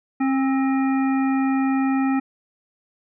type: harmonic tone with a mistuned harmonic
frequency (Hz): 268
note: C4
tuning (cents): +42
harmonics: 1 / 3 / 5 / 7 / 9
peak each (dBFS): -18 / -28 / -32 / -35 / -37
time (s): 0.2-2.2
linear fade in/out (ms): 10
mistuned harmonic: 5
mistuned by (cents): -40
effects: none